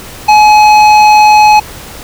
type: tone with hard clipping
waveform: triangle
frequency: 847 Hz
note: G#5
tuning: 34 cents sharp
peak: -3 dBFS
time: 0.28-1.6 s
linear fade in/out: 10 ms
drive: 15 dB
effects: pink hiss -28 dBFS RMS until 2.03 s